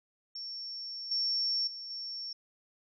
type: tone with level steps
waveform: sine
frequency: 5460 Hz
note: F8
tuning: 40 cents flat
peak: -38 / -28 / -40 / -37 dBFS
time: 0.35-2.33 s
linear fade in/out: 5 ms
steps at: 1.11 / 1.67 / 1.9 s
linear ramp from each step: 5 ms
effects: none